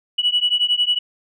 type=beating tone pair; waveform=sine; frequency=2936 / 2947 Hz; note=F#7 / F#7; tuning=-14 / -8 cents; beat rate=11 Hz; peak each=-18 dBFS; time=0.18-0.99 s; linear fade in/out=10 ms; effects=tanh soft clip ceiling -8 dBFS